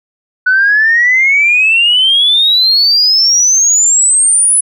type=exponential sweep; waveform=sine; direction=up; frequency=1480 to 10230 Hz; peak=-5 dBFS; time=0.46-4.61 s; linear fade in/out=10 ms; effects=tanh soft clip ceiling -1 dBFS